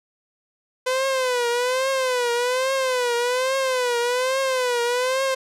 sawtooth tone with vibrato, 505 Hz, B4, 39 cents sharp, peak -16 dBFS, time 0.86-5.35 s, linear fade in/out 10 ms, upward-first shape triangle, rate 1.2 Hz, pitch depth 120 cents each way, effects low-pass 10000 Hz 12 dB/octave

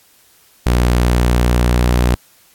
sawtooth tone with pitch glide, 60.4 to 60.82 Hz, B1 to B1, -38 to -26 cents, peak -7 dBFS, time 0.66-2.15 s, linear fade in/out 5 ms, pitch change +12 cents, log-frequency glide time 1.64-1.93 s, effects white hiss -51 dBFS RMS until 2.54 s + AAC 64 kbps

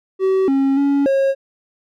triangle tone with pitch steps, 381.1 / 272 / 280.8 / 543 Hz, G4 / C#4 / C#4 / C#5, -49 / -33 / +22 / -36 cents, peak -11 dBFS, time 0.19-1.35 s, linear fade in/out 50 ms, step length 290 ms, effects none

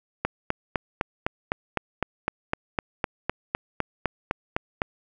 click train, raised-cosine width 0.5 ms, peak -8 dBFS, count 19, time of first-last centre 0.25-4.819 s, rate 3.94 Hz, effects none

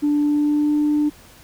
sine tone with pitch glide, 293.7 to 297.6 Hz, D4 to D4, 0 to +23 cents, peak -14 dBFS, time 0.02-1.1 s, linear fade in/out 20 ms, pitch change +23 cents, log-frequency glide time 0.21-0.74 s, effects tanh soft clip ceiling -12 dBFS + pink hiss -47 dBFS RMS until 1.43 s

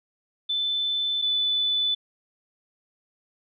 sine tone pair in turn, 3520 / 3492 Hz, A7 / A7, 0 / -14 cents, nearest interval unison, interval 14 cents, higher first, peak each -23 / -21 dBFS, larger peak second, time 0.49-1.22 / 1.22-1.95 s, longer neither, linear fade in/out 10 ms, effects none

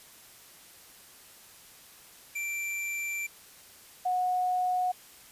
square / sine tone pair in turn, 2349 / 730.3 Hz, D7 / F#5, 0 / -23 cents, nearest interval octave + minor sixth, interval 2023 cents, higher first, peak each -32 / -25 dBFS, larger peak second, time 2.35-3.27 / 4.05-4.92 s, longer first, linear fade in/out 10 ms, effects white hiss -53 dBFS RMS until 5.31 s + resampled to 32000 Hz

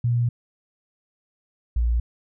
sine tone pair in turn, 119.7 / 58.48 Hz, A#2 / A#1, +46 / +6 cents, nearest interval octave, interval 1240 cents, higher first, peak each -18 dBFS, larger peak neither, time 0.04-0.29 / 1.76-2 s, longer first, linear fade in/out 5 ms, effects none

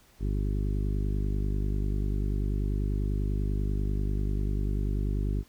harmonic tone, 50.2 Hz, G1, 42 cents sharp, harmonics 1 / 2 / 3 / 4 / 5 / 6 / 7 / 8, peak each -27 / -33 / -37 / -39 / -41 / -43 / -44 / -45 dBFS, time 0.19-5.44 s, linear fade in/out 50 ms, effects pink hiss -60 dBFS RMS until 5.48 s

